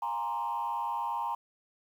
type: tone with frequency modulation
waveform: sine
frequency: 932.3 Hz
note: A#5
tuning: in tune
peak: -29 dBFS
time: 0.02-1.35 s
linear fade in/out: 5 ms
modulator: 108 Hz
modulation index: 1.1
effects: tanh soft clip ceiling -26 dBFS + 10-bit